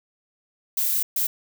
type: noise bursts at uneven times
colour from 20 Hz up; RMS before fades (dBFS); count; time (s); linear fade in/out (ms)
violet; -23; 2; 0.77-1.03 / 1.16-1.27; 5
effects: none